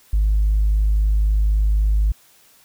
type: tone with tanh clipping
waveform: triangle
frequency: 51.91 Hz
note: G#1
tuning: in tune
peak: -14 dBFS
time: 0.13-2.12 s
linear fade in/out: 5 ms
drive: 5 dB
effects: white hiss -53 dBFS RMS until 2.64 s